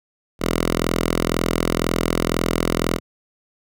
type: tone with notch filter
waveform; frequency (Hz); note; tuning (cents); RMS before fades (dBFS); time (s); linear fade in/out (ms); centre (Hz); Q
5% pulse; 42; E1; +33; -21; 0.39-3; 50; 88; 0.91
effects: none